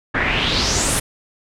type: noise with low-pass filter sweep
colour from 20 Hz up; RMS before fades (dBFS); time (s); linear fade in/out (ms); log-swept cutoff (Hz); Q
pink; -19; 0.14-1; 10; 1700 to 11000; 3.9
effects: none